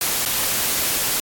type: noise with dropouts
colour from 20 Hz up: white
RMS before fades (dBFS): -21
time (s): 0.01-1.2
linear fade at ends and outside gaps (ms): 2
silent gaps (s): 0.253-0.259
effects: AAC 64 kbps